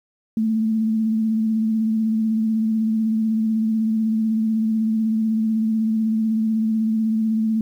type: tone with vibrato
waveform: sine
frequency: 220.6 Hz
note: A3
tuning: 5 cents sharp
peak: -17 dBFS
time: 0.37-7.61 s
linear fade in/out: 2 ms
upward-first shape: sine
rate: 16 Hz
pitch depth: 28 cents each way
effects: 9-bit